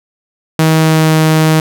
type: tone with pitch glide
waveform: sawtooth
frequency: 159.1 to 157.64 Hz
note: D#3 to D#3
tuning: +39 to +23 cents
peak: -3 dBFS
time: 0.59-1.6 s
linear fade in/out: 2 ms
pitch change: -16 cents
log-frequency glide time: 0.8-1.13 s
effects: none